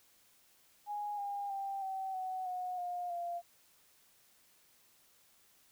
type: tone with pitch steps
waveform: sine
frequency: 828 / 807.2 / 787 / 767.2 / 748 / 729.2 / 710.9 / 693.1 Hz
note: G#5 / G#5 / G5 / G5 / F#5 / F#5 / F5 / F5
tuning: -5 / -49 / +7 / -37 / +19 / -25 / +31 / -13 cents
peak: -36 dBFS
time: 0.86-3.42 s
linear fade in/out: 50 ms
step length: 320 ms
effects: white hiss -67 dBFS RMS until 5.71 s